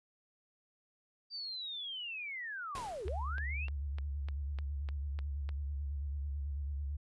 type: linear two-way sweep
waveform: sine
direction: down then up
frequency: 4699 to 349.6 to 2806 Hz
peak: -39 dBFS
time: 1.3-3.69 s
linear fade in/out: 50 ms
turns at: 3.06 s
type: noise with exponential decay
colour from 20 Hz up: pink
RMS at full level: -43 dBFS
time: 2.75-3.44 s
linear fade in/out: 2 ms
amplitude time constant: 150 ms
type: click train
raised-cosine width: 0.3 ms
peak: -31 dBFS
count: 10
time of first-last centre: 2.78-5.491 s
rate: 3.32 Hz
type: tone with vibrato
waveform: sine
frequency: 71 Hz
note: C#2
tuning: 42 cents sharp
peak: -35 dBFS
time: 3.05-6.97 s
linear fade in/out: 10 ms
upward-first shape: square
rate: 9.1 Hz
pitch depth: 56 cents each way
effects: resampled to 24000 Hz